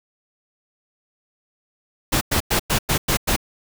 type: noise bursts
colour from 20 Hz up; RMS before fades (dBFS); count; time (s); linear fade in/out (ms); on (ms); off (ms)
pink; -19; 7; 2.12-3.364; 10; 92; 100
effects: none